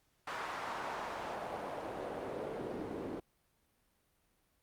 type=noise with band-pass filter sweep; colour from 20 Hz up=pink; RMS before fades=-41 dBFS; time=0.27-3.2 s; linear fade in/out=5 ms; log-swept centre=1200 to 340 Hz; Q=1.5; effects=pink hiss -75 dBFS RMS until 4.62 s + Opus 48 kbps